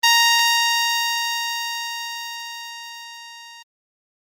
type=tone with level ramp; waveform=10% pulse; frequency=932.3 Hz; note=A#5; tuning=in tune; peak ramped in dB=-3 to -31 dBFS; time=0.03-3.63 s; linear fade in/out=10 ms; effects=low-pass 12000 Hz 12 dB/octave + Opus 24 kbps